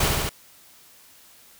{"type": "noise with echo", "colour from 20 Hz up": "pink", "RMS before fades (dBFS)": -21, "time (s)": [0, 0.08], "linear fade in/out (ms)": 5, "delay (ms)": 71, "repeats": 3, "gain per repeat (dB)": -2, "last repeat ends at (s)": 0.293, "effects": ["white hiss -52 dBFS RMS until 1.59 s"]}